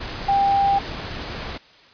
sine tone in noise, 794 Hz, G5, 22 cents sharp, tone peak -15 dBFS, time 0.28-0.79 s, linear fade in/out 10 ms, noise pink, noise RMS -31 dBFS, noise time 0-1.58 s, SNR +13 dB, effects white hiss -50 dBFS RMS until 1.93 s + resampled to 11025 Hz

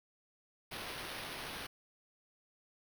violet noise with sample-and-hold, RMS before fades -44 dBFS, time 0.71-1.67 s, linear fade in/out 10 ms, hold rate 7350 Hz, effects none

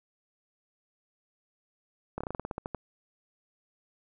slowing click train, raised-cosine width 1 ms, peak -20 dBFS, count 12, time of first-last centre 2.18-2.747 s, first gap 26 ms, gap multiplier 1.13, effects none

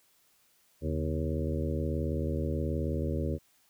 harmonic tone with a mistuned harmonic, 78.7 Hz, D#2, 20 cents sharp, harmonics 1 / 2 / 3 / 4 / 5 / 6 / 7, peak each -32 / -35 / -37 / -38 / -39 / -40 / -40 dBFS, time 0.81-3.39 s, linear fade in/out 50 ms, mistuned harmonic 2, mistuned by -140 cents, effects white hiss -67 dBFS RMS until 3.69 s

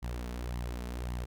sawtooth tone with flanger, 60.4 Hz, B1, 38 cents flat, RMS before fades -37 dBFS, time 0.02-1.26 s, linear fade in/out 20 ms, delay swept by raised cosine 0.97 to 4.67 ms, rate 1.8 Hz, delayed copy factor +0.55, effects none

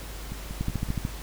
two click trains, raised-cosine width 5 ms, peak -22 / -15 dBFS, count 4 / 7, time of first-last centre 0.32-0.888 / 0.61-1.051 s, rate 5.28 / 13.6 Hz, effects added 50 Hz sine -37 dBFS peak until 1.22 s + pink hiss -42 dBFS RMS until 1.22 s

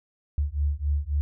sine beating tone pair, 70.9 / 74.6 Hz, C#2 / D2, +40 / +28 cents, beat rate 3.7 Hz, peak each -26 dBFS, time 0.38-1.21 s, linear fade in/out 0 ms, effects none

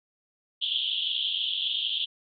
white band-pass noise, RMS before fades -29 dBFS, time 0.61-2.06 s, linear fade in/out 20 ms, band 3000 to 3500 Hz, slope 96 dB/octave, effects none

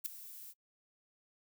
violet noise with ADSR envelope, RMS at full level -33 dBFS, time 0.04-0.54 s, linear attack 20 ms, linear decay 3 ms, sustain -17 dB, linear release 43 ms, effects noise-tail reverb RT60 0.1 s tail -26 dB re dry

